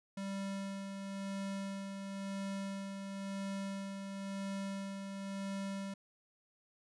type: tone with tremolo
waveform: square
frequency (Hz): 196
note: G3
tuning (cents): 0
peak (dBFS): -38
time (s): 0.17-5.94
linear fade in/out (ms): 5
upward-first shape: sine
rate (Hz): 0.97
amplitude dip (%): 40
effects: resampled to 24000 Hz